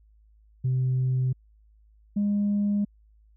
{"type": "tone pair in turn", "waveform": "sine", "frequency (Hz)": [128.8, 204.5], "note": ["C3", "G#3"], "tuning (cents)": [-27, -26], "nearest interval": "minor sixth", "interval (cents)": 801, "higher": "second", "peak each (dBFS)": -20, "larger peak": "neither", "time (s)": [[0.64, 1.33], [2.16, 2.85]], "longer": "neither", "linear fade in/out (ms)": 10, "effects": ["tanh soft clip ceiling -19 dBFS", "added 53 Hz sine -55 dBFS peak until 3.36 s"]}